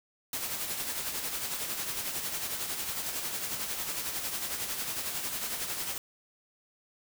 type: noise with tremolo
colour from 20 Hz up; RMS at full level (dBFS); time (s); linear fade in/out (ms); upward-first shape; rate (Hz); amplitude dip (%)
white; -33; 0.33-5.98; 2; sine; 11; 45
effects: none